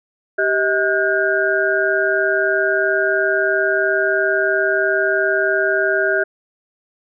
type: tone cluster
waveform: sine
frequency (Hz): 390.8 / 635 / 1452 / 1595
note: G4 / D#5 / F#6 / G6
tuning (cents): -5 / +35 / -33 / +30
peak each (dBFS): -20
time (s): 0.38-6.24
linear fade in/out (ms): 10
effects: none